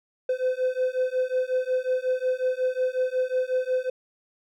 triangle beating tone pair, 508 / 513.5 Hz, B4 / C5, +49 / -33 cents, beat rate 5.5 Hz, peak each -24 dBFS, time 0.29-3.9 s, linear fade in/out 5 ms, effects none

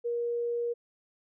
sine tone, 474 Hz, A#4, 29 cents sharp, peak -28 dBFS, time 0.04-0.74 s, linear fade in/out 20 ms, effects none

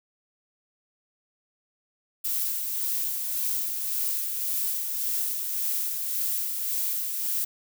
violet noise with tremolo, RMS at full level -27 dBFS, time 2.24-7.45 s, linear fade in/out 10 ms, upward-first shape sine, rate 1.8 Hz, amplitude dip 35%, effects none

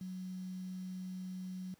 sine tone with quantisation, 185 Hz, F#3, in tune, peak -40 dBFS, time 0.01-1.74 s, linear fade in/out 0 ms, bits 10, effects pink hiss -69 dBFS RMS until 1.79 s + high-pass 80 Hz 12 dB/octave

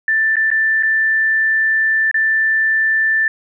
sine tone with dropouts, 1770 Hz, A6, 10 cents sharp, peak -12 dBFS, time 0.08-3.28 s, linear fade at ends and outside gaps 2 ms, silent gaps 0.357-0.367 / 0.504-0.514 / 0.826-0.832 / 2.113-2.143 s, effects none

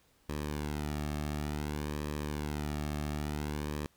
sawtooth tone with flanger, 74.4 Hz, D2, 23 cents sharp, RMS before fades -36 dBFS, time 0.29-3.86 s, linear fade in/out 0 ms, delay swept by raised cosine 1.4 to 2.04 ms, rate 0.56 Hz, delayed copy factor -0.65, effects pink hiss -68 dBFS RMS until 3.96 s

